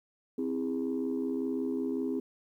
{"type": "chord", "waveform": "sine", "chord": "C augmented", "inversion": "none", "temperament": "just", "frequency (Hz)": [261.6, 327, 408.8], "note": ["C4", "E4", "G#4"], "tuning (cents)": [0, -14, -27], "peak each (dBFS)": [-31, -35, -34], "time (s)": [0.38, 2.2], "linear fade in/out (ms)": 5, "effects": ["tanh soft clip ceiling -23 dBFS", "11-bit"]}